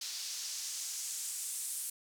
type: noise with band-pass filter sweep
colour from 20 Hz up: white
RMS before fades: -40 dBFS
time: 0.01-1.9 s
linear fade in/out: 5 ms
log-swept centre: 4800 to 9500 Hz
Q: 1.8
effects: none